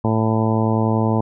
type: harmonic tone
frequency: 110.9 Hz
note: A2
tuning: 14 cents sharp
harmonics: 1 / 2 / 3 / 4 / 5 / 6 / 7 / 8 / 9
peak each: -19 / -20 / -25 / -26 / -28 / -29 / -30 / -27 / -30 dBFS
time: 0.04-1.21 s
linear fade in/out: 5 ms
effects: none